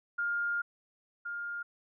sine tone pair in turn, 1410 / 1410 Hz, F6 / F6, +16 / +16 cents, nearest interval unison, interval 0 cents, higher neither, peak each -29 / -35 dBFS, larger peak first, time 0.18-0.62 / 1.25-1.63 s, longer first, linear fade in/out 10 ms, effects none

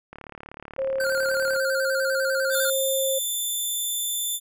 click train, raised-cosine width 0.5 ms, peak -24 dBFS, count 53, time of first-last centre 0.13-1.563 s, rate 36.3 Hz
sine tone, 535 Hz, C5, 38 cents sharp, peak -23 dBFS, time 0.78-3.19 s, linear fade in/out 10 ms
square tone with vibrato, 1480 Hz, F#6, in tune, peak -26 dBFS, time 1-2.7 s, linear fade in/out 2 ms, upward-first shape square, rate 10 Hz, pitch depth 76 cents each way
5% pulse tone with pitch glide, 3561 to 3538 Hz, A7 to A7, +20 to +9 cents, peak -18 dBFS, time 2.5-4.4 s, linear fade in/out 50 ms, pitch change -11 cents, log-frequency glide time 2.89-3.07 s
effects none

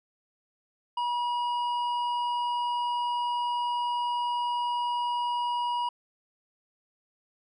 sine tone with hard clipping, 965 Hz, B5, 40 cents flat, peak -28 dBFS, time 0.97-5.89 s, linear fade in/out 5 ms, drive 7 dB, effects resampled to 22050 Hz

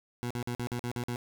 20% pulse tone bursts, 121.1 Hz, B2, 34 cents flat, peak -27 dBFS, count 8, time 0.23-1.159 s, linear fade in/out 0 ms, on 75 ms, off 47 ms, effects none

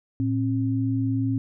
sine tone pair together, 112.8 / 268.3 Hz, A2 / C4, +44 / +44 cents, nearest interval octave + minor third, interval 1500 cents, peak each -24 dBFS, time 0.2-1.38 s, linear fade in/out 0 ms, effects none

